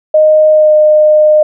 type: tone with pitch glide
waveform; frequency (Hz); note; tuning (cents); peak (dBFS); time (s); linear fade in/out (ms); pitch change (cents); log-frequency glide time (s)
sine; 618 to 610.5; D#5 to D#5; -12 to -33; -3; 0.14-1.43; 5; -21; 0.51-0.75
effects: none

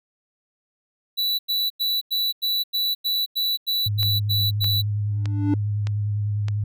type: tone bursts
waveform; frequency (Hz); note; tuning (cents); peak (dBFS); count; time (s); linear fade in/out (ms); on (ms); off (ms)
square; 3951; B7; 0; -21; 12; 1.17-4.822; 20; 220; 92
type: tone with vibrato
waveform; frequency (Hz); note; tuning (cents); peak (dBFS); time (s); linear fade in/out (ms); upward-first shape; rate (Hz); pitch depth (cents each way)
sine; 103.83; G#2; 0; -21; 3.86-6.64; 5; sine; 10; 22
type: click train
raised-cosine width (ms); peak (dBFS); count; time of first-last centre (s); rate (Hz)
0.2; -16; 5; 4.03-6.484; 1.63
type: tone with exponential growth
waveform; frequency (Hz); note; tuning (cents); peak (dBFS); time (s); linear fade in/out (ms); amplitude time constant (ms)
triangle; 293.7; D4; 0; -14; 5.09-5.54; 2; 97
effects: none

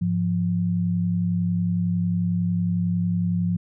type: tone pair together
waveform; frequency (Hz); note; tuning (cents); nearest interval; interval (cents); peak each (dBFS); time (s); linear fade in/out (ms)
sine; 103.83 / 174.83; G#2 / F3; 0 / +2; major sixth; 902; -26 / -21; 0.01-3.57; 10
effects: none

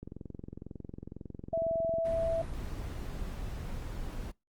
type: click train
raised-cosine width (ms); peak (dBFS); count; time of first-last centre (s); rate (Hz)
3; -29; 44; 0.03-1.985; 22
type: tone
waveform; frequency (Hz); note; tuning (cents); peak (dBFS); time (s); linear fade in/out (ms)
sine; 660; E5; +2; -27; 1.53-2.42; 5
type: noise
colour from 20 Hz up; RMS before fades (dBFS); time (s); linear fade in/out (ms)
brown; -38; 2.04-4.32; 20
effects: noise-tail reverb RT60 0.2 s tail -23 dB re dry + Opus 32 kbps

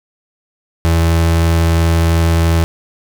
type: tone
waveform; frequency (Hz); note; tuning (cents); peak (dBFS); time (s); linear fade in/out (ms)
35% pulse; 82.9; E2; +10; -8; 0.85-2.64; 0
effects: none

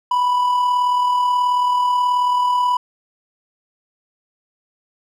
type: tone with amplitude modulation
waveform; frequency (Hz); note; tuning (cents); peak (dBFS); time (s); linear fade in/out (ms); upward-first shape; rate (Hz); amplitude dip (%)
triangle; 987.8; B5; 0; -11; 0.11-2.77; 5; sine; 38.5; 35
effects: none

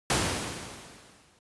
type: noise with exponential decay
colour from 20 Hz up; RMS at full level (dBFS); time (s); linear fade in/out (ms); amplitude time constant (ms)
pink; -23; 0.1-1.39; 2; 280
effects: high-pass 80 Hz 12 dB/octave + resampled to 24000 Hz

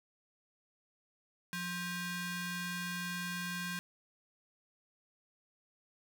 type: ring-modulated tone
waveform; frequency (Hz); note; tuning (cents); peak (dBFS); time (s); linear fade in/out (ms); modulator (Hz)
sawtooth; 878; A5; -4; -30; 1.53-3.79; 0; 701
effects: none

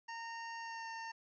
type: tone with pitch glide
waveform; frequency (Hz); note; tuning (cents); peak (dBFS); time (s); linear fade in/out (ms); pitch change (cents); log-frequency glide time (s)
25% pulse; 920 to 908.9; A#5 to A#5; -23 to -44; -39; 0.08-1.12; 10; -21; 0.59-0.88
effects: resampled to 16000 Hz + 12-bit

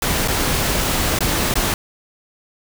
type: noise with dropouts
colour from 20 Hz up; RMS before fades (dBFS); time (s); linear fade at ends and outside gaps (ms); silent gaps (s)
pink; -19; 0.02-1.74; 2; 0.277-0.282 / 1.189-1.206 / 1.54-1.555
effects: none

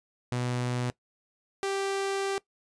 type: tone pair in turn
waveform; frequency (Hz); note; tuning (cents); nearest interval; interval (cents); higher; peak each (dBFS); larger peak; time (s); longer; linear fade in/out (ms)
sawtooth; 123.47 / 392; B2 / G4; 0 / 0; octave + minor sixth; 2000; second; -24; neither; 0.32-0.9 / 1.63-2.38; second; 0
effects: noise-tail reverb RT60 0.1 s tail -20 dB re dry + resampled to 22050 Hz

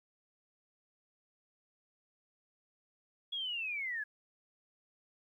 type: linear sweep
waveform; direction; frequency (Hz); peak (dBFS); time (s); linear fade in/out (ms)
sine; down; 3372 to 1653; -35; 3.32-4.04; 10
effects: 12-bit

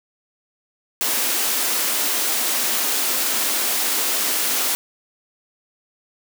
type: high-pass noise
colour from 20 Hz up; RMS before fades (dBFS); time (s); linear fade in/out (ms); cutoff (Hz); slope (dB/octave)
white; -21; 1.01-4.75; 0; 210; 96
effects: none

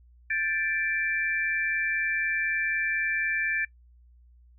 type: tone cluster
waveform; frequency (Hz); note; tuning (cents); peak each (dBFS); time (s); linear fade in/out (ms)
sine; 1591 / 1755 / 2345; G6 / A6 / D7; +25 / -5 / -3; -36 / -27 / -30; 0.3-3.65; 5
effects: noise-tail reverb RT60 0.1 s tail -21 dB re dry + added 60 Hz sine -53 dBFS peak until 4.58 s

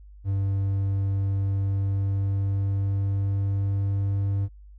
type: tone with pitch glide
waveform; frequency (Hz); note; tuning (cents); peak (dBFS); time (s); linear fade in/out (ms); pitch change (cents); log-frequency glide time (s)
triangle; 98 to 99.08; G2 to G2; 0 to +19; -20; 0.24-4.49; 50; +19; 1.46-4.19
effects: added 50 Hz sine -44 dBFS peak until 4.78 s

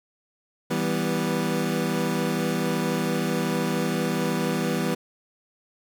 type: chord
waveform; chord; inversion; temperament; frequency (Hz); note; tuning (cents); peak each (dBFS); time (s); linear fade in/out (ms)
25% pulse; E minor; none; equal with one note detuned; 163.11 / 196 / 246.9; E3 / G3 / B3; -18 / 0 / 0; -24; 0.7-4.95; 10
effects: none

